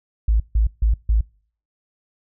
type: tone bursts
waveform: sine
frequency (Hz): 54.2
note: A1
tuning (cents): -25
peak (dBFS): -13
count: 4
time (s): 0.28-1.21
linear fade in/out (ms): 5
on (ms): 120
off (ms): 150
effects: noise-tail reverb RT60 0.5 s tail -26 dB re dry